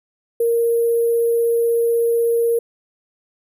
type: tone with sample-and-hold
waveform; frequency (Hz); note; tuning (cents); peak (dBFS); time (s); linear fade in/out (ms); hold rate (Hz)
sine; 466.2; A#4; 0; -14; 0.4-2.59; 5; 11025
effects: none